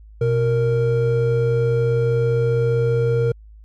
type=tone pair together; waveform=triangle; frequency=123.19 / 465.1 Hz; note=B2 / A#4; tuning=-4 / -4 cents; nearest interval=octave + major seventh; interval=2300 cents; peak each=-16 dBFS; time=0.21-3.32 s; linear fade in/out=5 ms; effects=added 53 Hz sine -40 dBFS peak until 3.64 s + MP3 64 kbps